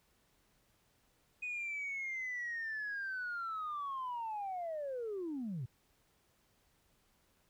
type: linear sweep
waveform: sine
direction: down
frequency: 2496 to 111 Hz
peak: -36 dBFS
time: 1.42-5.66 s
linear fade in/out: 10 ms
effects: tanh soft clip ceiling -34 dBFS + pink hiss -73 dBFS RMS until 7.49 s